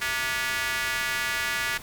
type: tone with high-pass filter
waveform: square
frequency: 130.81 Hz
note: C3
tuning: in tune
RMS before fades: -28 dBFS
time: 0.01-1.78 s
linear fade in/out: 10 ms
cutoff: 1700 Hz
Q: 2.2
effects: pink hiss -43 dBFS RMS until 1.82 s